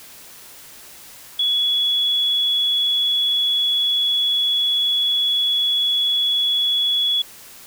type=tone; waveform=sine; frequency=3381 Hz; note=G#7; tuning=30 cents sharp; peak=-16 dBFS; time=1.39-7.22 s; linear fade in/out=5 ms; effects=white hiss -42 dBFS RMS until 7.66 s